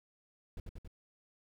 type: noise with echo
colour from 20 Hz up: brown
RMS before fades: -41 dBFS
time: 0.57-0.6 s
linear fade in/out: 2 ms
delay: 92 ms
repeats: 3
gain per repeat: -2 dB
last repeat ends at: 0.876 s
effects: none